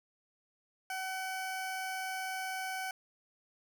20% pulse tone, 756 Hz, F#5, 37 cents sharp, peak -31 dBFS, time 0.9-2.91 s, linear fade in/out 2 ms, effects none

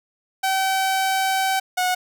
sawtooth tone pair in turn, 767 / 731.2 Hz, G5 / F#5, -38 / -21 cents, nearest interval minor second, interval 83 cents, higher first, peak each -15 dBFS, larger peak neither, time 0.43-1.6 / 1.77-1.95 s, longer first, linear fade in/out 10 ms, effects none

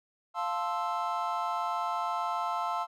triangle chord, F major seventh, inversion none, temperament equal, 698.5 / 880 / 1046.5 / 1318.5 Hz, F5 / A5 / C6 / E6, 0 / 0 / 0 / 0 cents, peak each -33 dBFS, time 0.34-2.87 s, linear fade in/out 50 ms, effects none

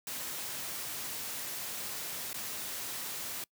white noise with dropouts, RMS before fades -39 dBFS, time 0.07-3.44 s, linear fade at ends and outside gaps 2 ms, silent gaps 2.331-2.342 s, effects noise-tail reverb RT60 0.1 s tail -25 dB re dry + high-pass 80 Hz 12 dB/octave

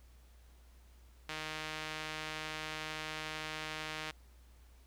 sawtooth tone with band-pass filter, 155.56 Hz, D#3, in tune, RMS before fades -42 dBFS, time 1.29-4.11 s, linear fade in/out 2 ms, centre 2700 Hz, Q 0.91, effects added 60 Hz sine -57 dBFS peak until 4.86 s + pink hiss -68 dBFS RMS until 4.86 s

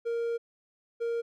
triangle tone pair in turn, 466.2 / 466.2 Hz, A#4 / A#4, 0 / 0 cents, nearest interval unison, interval 0 cents, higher neither, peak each -26 dBFS, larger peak neither, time 0.05-0.38 / 1-1.22 s, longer first, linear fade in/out 20 ms, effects none

